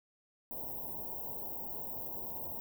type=band-stop noise; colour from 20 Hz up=white; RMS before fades=-41 dBFS; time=0.51-2.6 s; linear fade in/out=0 ms; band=980 to 14000 Hz; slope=96 dB/octave; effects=none